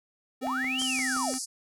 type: tone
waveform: square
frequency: 259.5 Hz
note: C4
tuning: 14 cents flat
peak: -33 dBFS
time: 0.41-1.39 s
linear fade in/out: 20 ms
type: linear two-way sweep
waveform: sine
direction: up then down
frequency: 358.3 to 3206 to 358.3 Hz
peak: -28 dBFS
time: 0.41-1.34 s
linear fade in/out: 50 ms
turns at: 0.82 s
type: click train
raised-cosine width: 0.5 ms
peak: -26 dBFS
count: 6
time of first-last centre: 0.47-1.34 s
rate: 5.75 Hz
type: band-pass noise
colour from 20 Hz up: pink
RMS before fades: -35 dBFS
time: 0.78-1.46 s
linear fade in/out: 20 ms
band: 4600 to 11000 Hz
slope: 96 dB/octave
effects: none